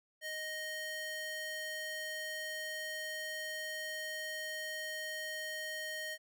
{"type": "tone with high-pass filter", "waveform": "square", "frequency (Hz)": 622.3, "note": "D#5", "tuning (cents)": 0, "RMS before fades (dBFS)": -41, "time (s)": [0.21, 6.18], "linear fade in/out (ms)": 50, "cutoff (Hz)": 1300, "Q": 1.9, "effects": []}